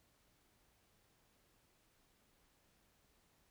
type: silence
effects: pink hiss -74 dBFS RMS until 3.5 s